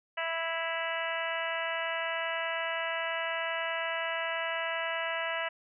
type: harmonic tone with a mistuned harmonic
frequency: 329.6 Hz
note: E4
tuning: in tune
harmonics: 2 / 3 / 4 / 5 / 6 / 7 / 8 / 9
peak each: -36 / -39 / -40 / -38 / -37 / -43 / -41 / -41 dBFS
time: 0.17-5.49 s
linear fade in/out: 10 ms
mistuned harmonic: 9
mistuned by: -24 cents
effects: none